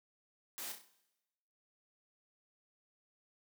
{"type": "noise with echo", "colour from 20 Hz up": "white", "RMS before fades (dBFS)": -44, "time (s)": [0.58, 0.72], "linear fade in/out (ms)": 0, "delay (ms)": 32, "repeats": 5, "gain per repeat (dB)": -6, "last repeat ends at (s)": 0.88, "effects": ["noise-tail reverb RT60 1.0 s tail -18 dB re dry", "high-pass 200 Hz 12 dB/octave"]}